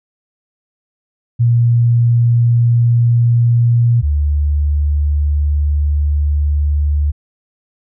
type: tone pair in turn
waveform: sine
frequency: 118.5 / 73.41 Hz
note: A#2 / D2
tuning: +29 / 0 cents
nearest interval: minor sixth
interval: 829 cents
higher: first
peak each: -8 / -11 dBFS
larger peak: first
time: 1.39-4.02 / 4.02-7.12 s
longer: second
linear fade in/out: 20 ms
effects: none